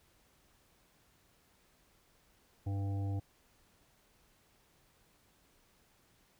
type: harmonic tone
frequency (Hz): 99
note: G2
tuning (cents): +18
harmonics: 1 / 3 / 5 / 7 / 8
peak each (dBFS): -33 / -44 / -52 / -53 / -54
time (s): 2.66-3.2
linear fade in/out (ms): 10
effects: pink hiss -69 dBFS RMS until 6.39 s